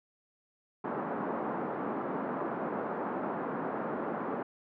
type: band-pass noise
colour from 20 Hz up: pink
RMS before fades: -35 dBFS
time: 0.84-4.43 s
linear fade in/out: 5 ms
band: 200 to 1300 Hz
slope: 24 dB/octave
effects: none